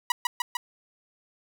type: tone with echo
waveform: sawtooth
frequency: 974 Hz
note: B5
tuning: 24 cents flat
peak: -17 dBFS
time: 0.1-0.12 s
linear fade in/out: 2 ms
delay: 150 ms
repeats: 3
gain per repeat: -2 dB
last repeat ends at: 0.57 s
effects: none